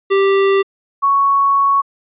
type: tone pair in turn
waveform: square / sine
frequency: 392 / 1111 Hz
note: G4 / C#6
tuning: 0 / +4 cents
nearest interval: octave + tritone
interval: 1804 cents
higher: second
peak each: -11 / -10 dBFS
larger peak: second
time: 0.1-0.63 / 1.02-1.82 s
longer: second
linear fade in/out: 20 ms
effects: resampled to 8000 Hz